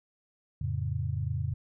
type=chord; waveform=sine; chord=F augmented; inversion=none; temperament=equal; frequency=87.31 / 110 / 138.59 Hz; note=F2 / A2 / C#3; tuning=0 / 0 / 0 cents; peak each=-33 dBFS; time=0.61-1.54 s; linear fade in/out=5 ms; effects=none